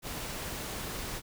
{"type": "noise", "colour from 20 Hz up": "pink", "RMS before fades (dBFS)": -38, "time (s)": [0.02, 1.22], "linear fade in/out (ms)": 50, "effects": []}